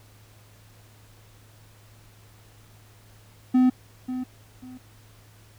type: tone with echo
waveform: triangle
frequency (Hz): 254.1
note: B3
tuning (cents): +49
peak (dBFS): -13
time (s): 3.54-3.7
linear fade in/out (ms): 10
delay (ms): 540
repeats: 2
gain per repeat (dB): -12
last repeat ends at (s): 4.78
effects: added 106 Hz sine -52 dBFS peak until 5.58 s + pink hiss -56 dBFS RMS until 5.58 s